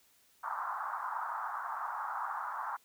pink band-pass noise, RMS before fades -38 dBFS, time 0.43-2.77 s, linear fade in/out 10 ms, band 830 to 1400 Hz, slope 48 dB/octave, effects white hiss -67 dBFS RMS until 2.84 s

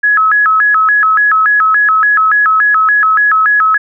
sine tone with vibrato, 1471 Hz, F#6, 11 cents flat, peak -6 dBFS, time 0.03-3.78 s, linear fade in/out 10 ms, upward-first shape square, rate 3.5 Hz, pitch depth 230 cents each way, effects none

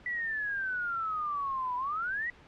sine exponential two-way sweep, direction down then up, 1975.5 to 977 to 1975.5 Hz, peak -30 dBFS, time 0.06-2.3 s, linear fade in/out 2 ms, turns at 1.76 s, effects pink hiss -55 dBFS RMS until 2.47 s + low-pass 3000 Hz 12 dB/octave

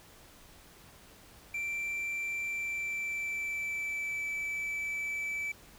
triangle tone with pitch glide, 2349 to 2311 Hz, D7 to D7, 0 to -28 cents, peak -31 dBFS, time 1.54-5.52 s, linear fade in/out 5 ms, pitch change -28 cents, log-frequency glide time 2.42-4.26 s, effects pink hiss -56 dBFS RMS until 5.78 s

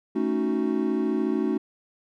triangle chord, D# half-diminished seventh, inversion second, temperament equal, 220 / 277.2 / 311.1 / 370 Hz, A3 / C#4 / D#4 / F#4, 0 / 0 / 0 / 0 cents, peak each -26 dBFS, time 0.15-1.58 s, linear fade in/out 10 ms, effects none

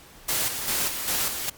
white noise with tremolo, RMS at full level -25 dBFS, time 0.28-1.5 s, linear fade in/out 10 ms, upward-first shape square, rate 2.5 Hz, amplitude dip 50%, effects pink hiss -49 dBFS RMS until 1.57 s + Opus 48 kbps

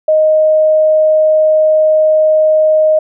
sine tone, 622.3 Hz, D#5, in tune, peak -6 dBFS, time 0.08-2.99 s, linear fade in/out 5 ms, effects none

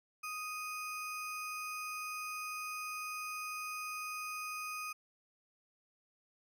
square ring-modulated tone, 1866 Hz, A#6, 1 cent sharp, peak -37 dBFS, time 0.23-4.93 s, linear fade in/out 10 ms, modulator 621 Hz, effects none

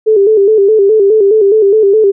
sine tone with vibrato, 415.3 Hz, G#4, in tune, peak -4 dBFS, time 0.06-2.12 s, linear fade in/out 20 ms, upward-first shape square, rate 4.8 Hz, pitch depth 84 cents each way, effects none

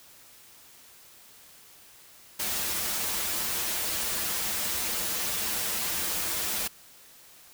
white noise with comb filter, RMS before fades -30 dBFS, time 2.39-6.68 s, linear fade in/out 10 ms, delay 7.3 ms, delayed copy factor -0.65, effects white hiss -53 dBFS RMS until 7.53 s

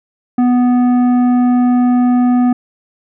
sine tone with tanh clipping, 246.9 Hz, B3, in tune, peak -10 dBFS, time 0.38-2.53 s, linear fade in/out 5 ms, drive 10 dB, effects none

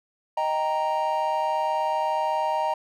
triangle chord, Eb major, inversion none, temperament equal, 622.3 / 784 / 932.3 Hz, Eb5 / G5 / Bb5, 0 / 0 / 0 cents, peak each -26 / -27 / -23 dBFS, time 0.37-2.74 s, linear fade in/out 5 ms, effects none

